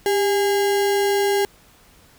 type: tone with sample-and-hold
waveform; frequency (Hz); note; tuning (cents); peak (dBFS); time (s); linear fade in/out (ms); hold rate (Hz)
sine; 398.3; G4; +28; -16; 0.06-1.45; 0; 1225
effects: pink hiss -52 dBFS RMS until 2.18 s